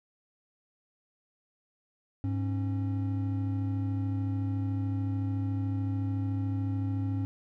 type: tone pair together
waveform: triangle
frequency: 102.11 / 272.6 Hz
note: G#2 / C#4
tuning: -29 / -29 cents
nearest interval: octave + perfect fourth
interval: 1700 cents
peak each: -27 / -32 dBFS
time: 2.24-7.25 s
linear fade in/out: 0 ms
effects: none